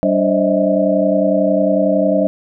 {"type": "tone cluster", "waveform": "sine", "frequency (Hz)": [192.5, 292.2, 527, 616, 647], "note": ["G3", "D4", "C5", "D#5", "E5"], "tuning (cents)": [-31, -9, 12, -17, -32], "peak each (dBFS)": -18, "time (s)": [0.03, 2.27], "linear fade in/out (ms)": 0, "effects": []}